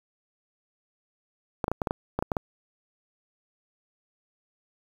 clicks, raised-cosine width 1 ms, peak -12 dBFS, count 10, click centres 1.642 / 1.681 / 1.716 / 1.818 / 1.872 / 1.909 / 2.19 / 2.225 / 2.318 / 2.368 s, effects 7-bit

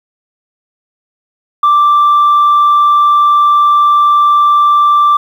sine tone, 1174.7 Hz, D6, in tune, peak -3 dBFS, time 1.63-5.17 s, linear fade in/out 5 ms, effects tanh soft clip ceiling -3 dBFS + 7-bit

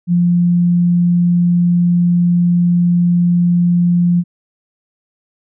sine tone, 174.61 Hz, F3, in tune, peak -9 dBFS, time 0.07-4.24 s, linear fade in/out 50 ms, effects none

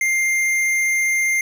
sine tone with tanh clipping, 2105 Hz, C7, 10 cents sharp, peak -18 dBFS, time 0.01-1.41 s, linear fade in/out 2 ms, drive 15 dB, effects none

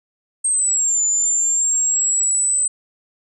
sine linear two-way sweep, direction down then up, 8470 to 7040 to 8100 Hz, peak -15 dBFS, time 0.44-2.68 s, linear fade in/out 10 ms, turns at 1.03 s, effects none

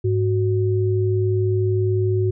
sine tone pair together, 103.83 / 370 Hz, G#2 / F#4, 0 / 0 cents, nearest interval octave + minor seventh, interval 2200 cents, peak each -18 / -21 dBFS, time 0.04-2.31 s, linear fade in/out 10 ms, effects none

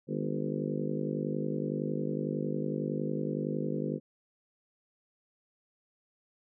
harmonic tone with a mistuned harmonic, 50.9 Hz, G#1, 34 cents flat, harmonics 3 / 4 / 5 / 6 / 7 / 8 / 9 / 10, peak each -36 / -37 / -38 / -39 / -39 / -40 / -41 / -41 dBFS, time 0.07-4 s, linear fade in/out 50 ms, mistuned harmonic 5, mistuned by -59 cents, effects none

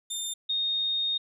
20% pulse / sine tone pair in turn, 3610 / 3699 Hz, A7 / A#7, +44 / -14 cents, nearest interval unison, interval 42 cents, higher second, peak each -25 dBFS, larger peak neither, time 0.1-0.34 / 0.49-1.18 s, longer second, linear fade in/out 10 ms, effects none

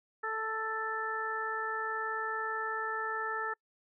harmonic tone, 440.8 Hz, A4, 3 cents sharp, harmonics 1 / 2 / 3 / 4, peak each -40 / -40 / -36 / -37 dBFS, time 0.23-3.54 s, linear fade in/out 10 ms, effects noise-tail reverb RT60 0.1 s tail -26 dB re dry

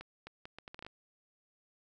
accelerating click train, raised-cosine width 0.3 ms, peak -30 dBFS, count 10, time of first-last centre 0.01-0.865 s, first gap 260 ms, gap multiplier 0.71, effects none

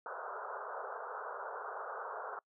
white band-pass noise, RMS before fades -43 dBFS, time 0.06-2.39 s, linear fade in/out 2 ms, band 410 to 1500 Hz, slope 96 dB/octave, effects noise-tail reverb RT60 0.1 s tail -25 dB re dry

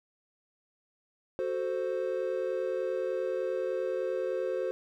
triangle chord, F# diminished, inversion none, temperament equal, 370 / 440 / 523.3 Hz, F#4 / A4 / C5, 0 / 0 / 0 cents, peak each -32 / -34 / -30 dBFS, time 1.39-4.71 s, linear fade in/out 0 ms, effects none

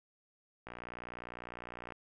click train, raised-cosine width 0.5 ms, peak -29 dBFS, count 76, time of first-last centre 0.67-1.922 s, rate 59.9 Hz, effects none

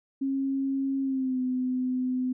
sine tone with pitch glide, 271 to 254.3 Hz, C#4 to C4, -39 to -49 cents, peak -25 dBFS, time 0.21-2.33 s, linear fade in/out 10 ms, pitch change -110 cents, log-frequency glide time 1.02-1.4 s, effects none

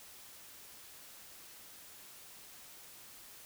silence, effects white hiss -54 dBFS RMS until 3.45 s

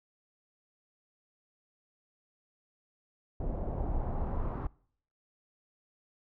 brown noise with low-pass filter sweep, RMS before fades -33 dBFS, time 3.4-4.67 s, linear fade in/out 5 ms, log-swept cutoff 630 to 1100 Hz, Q 2.1, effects noise-tail reverb RT60 0.6 s tail -24 dB re dry

